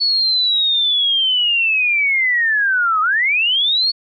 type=linear two-way sweep; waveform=sine; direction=down then up; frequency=4433 to 1232 to 4433 Hz; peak=-13 dBFS; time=0-3.92 s; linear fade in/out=20 ms; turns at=3.01 s; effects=none